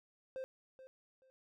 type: tone with echo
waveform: triangle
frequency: 523.3 Hz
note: C5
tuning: in tune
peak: -38 dBFS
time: 0.36-0.44 s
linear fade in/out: 0 ms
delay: 430 ms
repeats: 2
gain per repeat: -13 dB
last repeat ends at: 1.3 s
effects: none